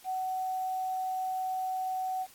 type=tone with quantisation; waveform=sine; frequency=750 Hz; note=F#5; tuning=23 cents sharp; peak=-30 dBFS; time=0.04-2.27 s; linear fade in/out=50 ms; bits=9; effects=white hiss -56 dBFS RMS until 2.34 s + AAC 64 kbps